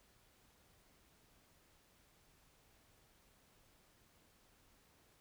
silence, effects pink hiss -70 dBFS RMS until 5.2 s

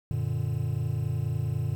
triangle chord, Gb augmented, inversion none, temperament equal, 92.5 / 116.54 / 146.83 Hz, Gb2 / Bb2 / D3, 0 / 0 / 0 cents, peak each -31 / -27 / -29 dBFS, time 0.11-1.75 s, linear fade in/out 0 ms, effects 9-bit

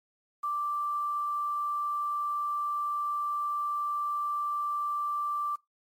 sine tone with quantisation, 1174.7 Hz, D6, in tune, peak -28 dBFS, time 0.43-5.56 s, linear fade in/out 10 ms, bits 9, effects noise-tail reverb RT60 0.2 s tail -23 dB re dry + MP3 64 kbps

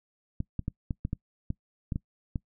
clicks, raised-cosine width 5 ms, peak -18 dBFS, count 10, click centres 0.404 / 0.593 / 0.681 / 0.908 / 1.051 / 1.131 / 1.504 / 1.922 / 1.959 / 2.358 s, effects noise-tail reverb RT60 0.1 s tail -23 dB re dry

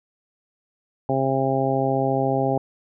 harmonic tone, 134.1 Hz, C3, 43 cents sharp, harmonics 1 / 2 / 3 / 4 / 5 / 6, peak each -26 / -26 / -26 / -26 / -26 / -26 dBFS, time 1.09-2.58 s, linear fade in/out 2 ms, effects none

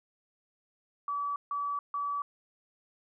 sine tone bursts, 1147 Hz, D6, 41 cents flat, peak -30 dBFS, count 3, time 1.08-2.22 s, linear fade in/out 2 ms, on 280 ms, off 150 ms, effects none

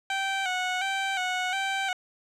15% pulse tone with vibrato, 756 Hz, F#5, 37 cents sharp, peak -20 dBFS, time 0.1-1.93 s, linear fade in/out 2 ms, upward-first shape square, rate 1.4 Hz, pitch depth 50 cents each way, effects low-pass 6000 Hz 12 dB/octave

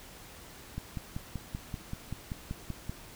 click train, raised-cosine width 5 ms, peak -23 dBFS, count 12, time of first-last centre 0.78-2.895 s, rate 5.2 Hz, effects pink hiss -50 dBFS RMS until 3.15 s

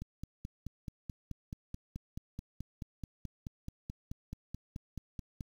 click train, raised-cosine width 5 ms, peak -28 dBFS, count 26, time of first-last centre 0.02-5.408 s, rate 4.64 Hz, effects 9-bit

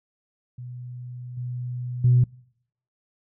sine tone with level steps, 123.7 Hz, B2, 3 cents sharp, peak -34 / -28 / -13 dBFS, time 0.58-2.24 s, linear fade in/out 5 ms, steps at 1.37 / 2.04 s, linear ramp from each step 5 ms, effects noise-tail reverb RT60 0.7 s tail -26 dB re dry + tanh soft clip ceiling -9 dBFS

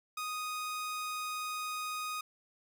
sawtooth tone, 1244.5 Hz, D#6, in tune, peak -32 dBFS, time 0.17-2.21 s, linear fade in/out 5 ms, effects none

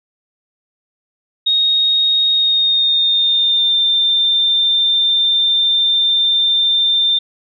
sine tone with pitch glide, 3737 to 3587 Hz, A#7 to A7, +4 to +33 cents, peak -11 dBFS, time 1.46-7.19 s, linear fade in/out 10 ms, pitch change -71 cents, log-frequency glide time 2.32-3.77 s, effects none

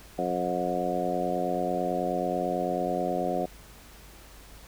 harmonic tone with a mistuned harmonic, 89.2 Hz, F2, 37 cents sharp, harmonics 2 / 3 / 4 / 5 / 6 / 7 / 8, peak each -35 / -35 / -34 / -36 / -33 / -33 / -31 dBFS, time 0.18-3.46 s, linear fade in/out 10 ms, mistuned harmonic 8, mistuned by +25 cents, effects added 50 Hz sine -51 dBFS peak until 4.67 s + pink hiss -51 dBFS RMS until 4.67 s

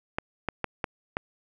clicks, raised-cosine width 0.5 ms, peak -12 dBFS, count 5, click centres 0.185 / 0.487 / 0.643 / 0.842 / 1.169 s, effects none

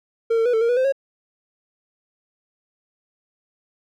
triangle tone with pitch steps, 457.6 / 452.3 / 489.6 / 445 / 465.1 / 488.1 / 518 / 547 Hz, A#4 / A4 / B4 / A4 / A#4 / B4 / C5 / C#5, -32 / +48 / -15 / +20 / -4 / -20 / -17 / -23 cents, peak -14 dBFS, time 0.3-0.924 s, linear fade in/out 10 ms, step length 78 ms, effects none

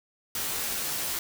white noise with comb filter, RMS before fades -31 dBFS, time 0.35-1.19 s, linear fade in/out 2 ms, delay 16 ms, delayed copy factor -0.6, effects none

